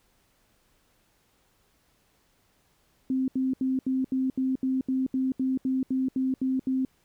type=tone bursts; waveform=sine; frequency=261.6 Hz; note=C4; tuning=in tune; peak=-23 dBFS; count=15; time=3.1-6.85 s; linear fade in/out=2 ms; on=180 ms; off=75 ms; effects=pink hiss -67 dBFS RMS until 7.04 s